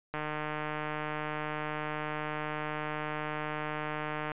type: click train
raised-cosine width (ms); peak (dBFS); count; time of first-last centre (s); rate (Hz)
0.5; -20; 636; 0.14-4.318; 152
effects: resampled to 8000 Hz